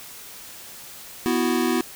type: chord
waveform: square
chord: B suspended fourth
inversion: none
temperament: equal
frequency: 246.9 / 329.6 / 370 Hz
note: B3 / E4 / F#4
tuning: 0 / 0 / 0 cents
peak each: -24 / -25 / -26 dBFS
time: 1.26-1.81 s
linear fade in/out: 0 ms
effects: white hiss -41 dBFS RMS until 1.95 s